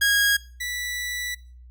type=tone pair in turn; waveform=sawtooth; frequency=1641 / 1965.4 Hz; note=G#6 / B6; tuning=-21 / -9 cents; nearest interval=minor third; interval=312 cents; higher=second; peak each=-14 / -24 dBFS; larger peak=first; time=0.01-0.37 / 0.6-1.35 s; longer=second; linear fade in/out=10 ms; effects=noise-tail reverb RT60 0.4 s tail -20 dB re dry + added 61 Hz sine -43 dBFS peak until 1.7 s